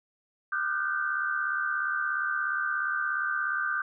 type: tone cluster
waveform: sine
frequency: 1196 / 1405 / 1468 / 1545 Hz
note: D6 / F6 / F#6 / G6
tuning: +31 / +10 / -14 / -26 cents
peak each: -32 / -37 / -35 / -29 dBFS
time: 0.52-3.82 s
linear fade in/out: 5 ms
effects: none